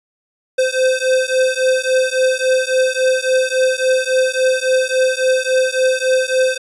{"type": "beating tone pair", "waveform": "square", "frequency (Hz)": [515, 518.6], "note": ["C5", "C5"], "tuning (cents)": [-28, -15], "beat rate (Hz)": 3.6, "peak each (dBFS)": -17, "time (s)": [0.58, 6.58], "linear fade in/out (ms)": 10, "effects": ["resampled to 24000 Hz"]}